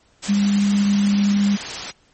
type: tone in noise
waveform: sine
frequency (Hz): 201.9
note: G#3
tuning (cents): -49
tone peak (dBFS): -14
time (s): 0.28-1.57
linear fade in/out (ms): 20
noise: white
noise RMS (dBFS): -28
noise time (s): 0.22-1.92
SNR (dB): +11
effects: pink hiss -58 dBFS RMS until 2.13 s + MP3 32 kbps